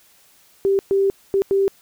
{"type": "tone bursts at uneven times", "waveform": "sine", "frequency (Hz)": 392, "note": "G4", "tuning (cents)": 0, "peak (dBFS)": -14, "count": 4, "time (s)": [[0.65, 0.79], [0.91, 1.1], [1.34, 1.42], [1.51, 1.68]], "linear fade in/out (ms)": 0, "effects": ["white hiss -54 dBFS RMS until 1.81 s"]}